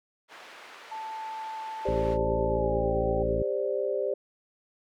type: band-pass noise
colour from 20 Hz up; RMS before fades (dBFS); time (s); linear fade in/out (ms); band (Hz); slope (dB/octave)
white; -48; 0.28-2.18; 50; 480 to 2200; 12
type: tone with pitch glide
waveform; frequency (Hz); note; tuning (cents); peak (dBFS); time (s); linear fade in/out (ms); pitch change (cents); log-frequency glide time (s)
sine; 880 to 775; A5 to G5; 0 to -20; -34; 0.91-3.23; 10; -220; 2.45-2.99
type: chord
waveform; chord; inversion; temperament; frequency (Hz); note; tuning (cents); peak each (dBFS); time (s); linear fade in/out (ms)
sine; G suspended fourth; none; equal with one note detuned; 398.2 / 523.3 / 587.3; G4 / C5 / D5; +27 / 0 / 0; -30 / -30 / -31; 1.85-4.14; 5
type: harmonic tone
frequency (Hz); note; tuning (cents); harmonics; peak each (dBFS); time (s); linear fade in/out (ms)
55.6; A1; +19; 1 / 2 / 3 / 4 / 5 / 6 / 7 / 8; -32 / -35 / -37 / -38 / -39 / -40 / -40 / -41; 1.87-3.43; 10
effects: none